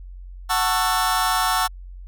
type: chord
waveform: sawtooth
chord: F# minor seventh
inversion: none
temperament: just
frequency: 740 / 888 / 1110 / 1332 Hz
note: F#5 / A5 / C#6 / E6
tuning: 0 / +16 / +2 / +18 cents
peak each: -20 dBFS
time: 0.49-1.68 s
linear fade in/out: 20 ms
effects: added 45 Hz sine -35 dBFS peak until 2.07 s